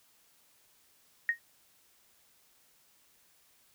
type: tone with exponential decay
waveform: sine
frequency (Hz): 1864.7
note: A#6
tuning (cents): 0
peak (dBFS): -21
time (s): 1.29-1.39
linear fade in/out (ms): 1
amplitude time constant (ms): 20
effects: white hiss -66 dBFS RMS until 3.74 s